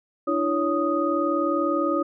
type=tone cluster; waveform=sine; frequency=297.7 / 337.7 / 560 / 1244 Hz; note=D4 / E4 / C#5 / D#6; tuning=+24 / +42 / +18 / -1 cents; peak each=-26 dBFS; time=0.27-2.03 s; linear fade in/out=10 ms; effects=none